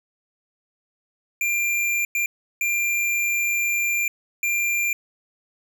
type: tone bursts at uneven times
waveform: square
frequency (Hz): 2382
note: D7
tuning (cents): +24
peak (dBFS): -21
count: 4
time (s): 1.41-2.05 / 2.15-2.26 / 2.61-4.08 / 4.43-4.93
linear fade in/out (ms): 2
effects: none